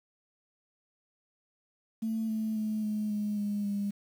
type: tone with pitch steps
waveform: sine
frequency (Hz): 222.7 / 219.1 / 215.6 / 212.2 / 208.7 / 205.4 / 202.1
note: A3 / A3 / A3 / G#3 / G#3 / G#3 / G#3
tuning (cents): +21 / -7 / -35 / +38 / +9 / -19 / -47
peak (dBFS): -28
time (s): 2.02-3.91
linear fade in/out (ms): 10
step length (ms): 270
effects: tanh soft clip ceiling -24 dBFS + 9-bit